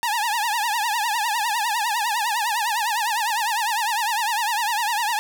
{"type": "tone with vibrato", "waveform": "sawtooth", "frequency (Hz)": 889, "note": "A5", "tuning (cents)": 18, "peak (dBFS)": -17, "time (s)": [0.03, 5.19], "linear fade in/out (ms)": 0, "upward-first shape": "triangle", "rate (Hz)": 9.9, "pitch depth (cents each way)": 180, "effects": []}